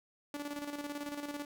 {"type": "tone with tremolo", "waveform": "sawtooth", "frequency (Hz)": 290, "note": "D4", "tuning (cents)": -22, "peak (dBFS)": -33, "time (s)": [0.34, 1.45], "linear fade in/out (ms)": 2, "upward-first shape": "square", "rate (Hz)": 18, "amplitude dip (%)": 55, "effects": []}